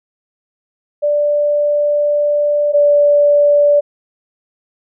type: tone pair in turn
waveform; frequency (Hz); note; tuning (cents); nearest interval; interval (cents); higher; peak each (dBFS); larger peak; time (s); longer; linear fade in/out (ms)
sine; 587.3 / 581.9; D5 / D5; 0 / -16; unison; 16; first; -11 / -7; second; 1.02-2.73 / 2.73-3.81; first; 20
effects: none